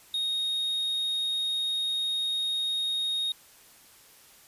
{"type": "tone", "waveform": "triangle", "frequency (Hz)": 3729, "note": "A#7", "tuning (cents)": 0, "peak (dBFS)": -25, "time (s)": [0.14, 3.32], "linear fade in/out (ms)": 2, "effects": ["white hiss -55 dBFS RMS until 4.47 s", "resampled to 32000 Hz"]}